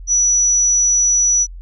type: tone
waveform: sine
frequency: 5900 Hz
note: F#8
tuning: 6 cents flat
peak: -11 dBFS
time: 0.07-1.47 s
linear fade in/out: 50 ms
effects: added 43 Hz sine -30 dBFS peak until 1.61 s